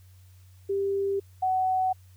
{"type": "tone pair in turn", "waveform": "sine", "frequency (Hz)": [394.9, 748.9], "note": ["G4", "F#5"], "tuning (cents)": [13, 21], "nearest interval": "major seventh", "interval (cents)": 1108, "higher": "second", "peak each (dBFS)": [-24, -22], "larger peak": "second", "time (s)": [[0.69, 1.2], [1.42, 1.93]], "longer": "neither", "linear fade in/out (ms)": 10, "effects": ["added 92 Hz sine -50 dBFS peak until 2.16 s", "white hiss -64 dBFS RMS until 2.16 s"]}